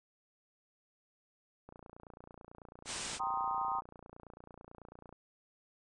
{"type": "click train", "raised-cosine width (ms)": 1, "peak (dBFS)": -37, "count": 101, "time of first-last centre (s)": [1.69, 5.126], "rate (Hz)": 29.1}
{"type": "low-pass noise", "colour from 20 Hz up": "white", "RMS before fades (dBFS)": -41, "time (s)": [2.85, 3.2], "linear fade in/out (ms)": 50, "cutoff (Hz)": 9200, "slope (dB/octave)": 96}
{"type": "chord", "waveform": "sine", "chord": "C minor seventh", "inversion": "second", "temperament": "equal with one note detuned", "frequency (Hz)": [780.4, 932.3, 1046.5, 1244.5], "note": ["G5", "Bb5", "C6", "Eb6"], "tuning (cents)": [-8, 0, 0, 0], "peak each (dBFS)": -38, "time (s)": [3.19, 3.81], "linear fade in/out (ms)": 20}
{"effects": []}